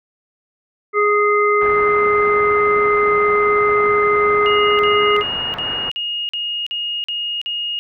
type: harmonic tone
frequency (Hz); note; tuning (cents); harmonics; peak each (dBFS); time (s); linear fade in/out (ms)
415.3; G#4; 0; 1 / 3 / 5; -15 / -16 / -20; 0.93-5.24; 50
type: low-pass noise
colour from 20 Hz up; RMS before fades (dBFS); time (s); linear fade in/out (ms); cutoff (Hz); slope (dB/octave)
white; -30; 1.61-5.9; 5; 1700; 24
type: tone bursts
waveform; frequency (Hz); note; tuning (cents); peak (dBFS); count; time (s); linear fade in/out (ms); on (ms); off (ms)
sine; 2860; F7; +41; -20; 9; 4.46-7.79; 0; 330; 45
effects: none